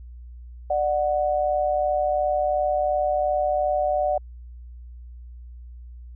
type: tone pair together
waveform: sine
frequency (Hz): 595.2 / 738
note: D5 / F#5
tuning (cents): +23 / -5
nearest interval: major third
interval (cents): 372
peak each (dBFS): -22 / -23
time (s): 0.7-4.18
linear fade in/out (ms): 5
effects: added 60 Hz sine -38 dBFS peak until 6.15 s